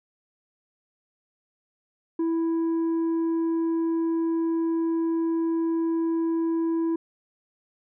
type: tone with tanh clipping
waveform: sine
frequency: 329.6 Hz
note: E4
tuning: in tune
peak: -23 dBFS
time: 2.19-6.96 s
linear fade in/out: 5 ms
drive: 4 dB
effects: none